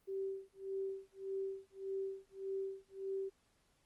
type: tone with tremolo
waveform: sine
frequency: 387.4 Hz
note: G4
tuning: 20 cents flat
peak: -36 dBFS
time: 0.07-3.3 s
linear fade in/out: 20 ms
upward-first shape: sine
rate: 1.7 Hz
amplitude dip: 100%
effects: pink hiss -75 dBFS RMS until 3.85 s + Opus 32 kbps